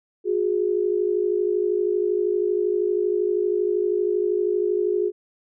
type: tone pair together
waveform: sine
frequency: 362 / 414.7 Hz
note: F#4 / G#4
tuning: -38 / -3 cents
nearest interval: major second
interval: 235 cents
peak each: -22 dBFS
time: 0.24-5.12 s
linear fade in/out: 50 ms
effects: none